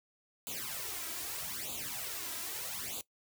white noise with flanger, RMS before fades -40 dBFS, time 0.47-3.01 s, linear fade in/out 0 ms, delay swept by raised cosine 0.27 to 3.07 ms, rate 0.8 Hz, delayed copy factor +0.9, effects noise-tail reverb RT60 0.1 s tail -19 dB re dry + high-pass 60 Hz 12 dB/octave

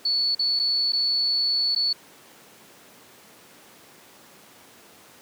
sine tone with dropouts, 4435 Hz, C#8, in tune, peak -20 dBFS, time 0.05-1.93 s, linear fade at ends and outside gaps 5 ms, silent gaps 0.35-0.392 / 0.593-0.596 / 0.922-0.931 / 1.75-1.76 s, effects pink hiss -50 dBFS RMS until 5.21 s + high-pass 200 Hz 12 dB/octave

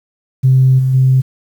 sine tone with level steps, 130.81 Hz, C3, in tune, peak -5 / -10 / -6 dBFS, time 0.43-1.22 s, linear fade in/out 20 ms, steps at 0.78 / 0.93 s, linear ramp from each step 20 ms, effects tanh soft clip ceiling -1 dBFS + 7-bit

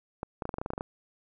clicks, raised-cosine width 1 ms, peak -19 dBFS, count 12, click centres 0.231 / 0.422 / 0.454 / 0.492 / 0.541 / 0.584 / 0.615 / 0.661 / 0.704 / 0.735 / 0.779 / 0.809 s, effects none

